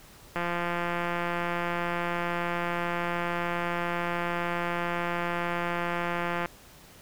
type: click train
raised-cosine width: 0.5 ms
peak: -15 dBFS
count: 1056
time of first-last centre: 0.36-6.458 s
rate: 173 Hz
effects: pink hiss -52 dBFS RMS until 7.01 s